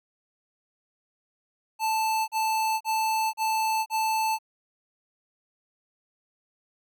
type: tone bursts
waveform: square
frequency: 880 Hz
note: A5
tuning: in tune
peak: -24 dBFS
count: 5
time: 1.79-4.388 s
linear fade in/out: 50 ms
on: 490 ms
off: 37 ms
effects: none